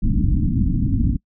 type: low-pass noise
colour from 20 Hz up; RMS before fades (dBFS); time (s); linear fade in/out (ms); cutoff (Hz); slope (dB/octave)
pink; -18; 0.02-1.17; 10; 300; 96
effects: noise-tail reverb RT60 0.1 s tail -25 dB re dry